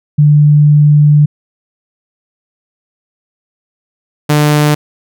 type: tone pair in turn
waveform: sine / sawtooth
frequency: 148.2 / 149.14 Hz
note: D3 / D3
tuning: +16 / +27 cents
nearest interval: unison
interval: 11 cents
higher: second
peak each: -3 dBFS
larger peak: neither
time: 0.18-1.26 / 4.29-4.75 s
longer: first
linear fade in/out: 10 ms
effects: none